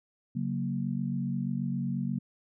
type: chord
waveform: sine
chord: F# major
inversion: second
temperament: equal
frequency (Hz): 138.59 / 185 / 233.1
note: C#3 / F#3 / A#3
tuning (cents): 0 / 0 / 0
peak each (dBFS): -33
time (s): 0.35-2.19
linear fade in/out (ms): 10
effects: none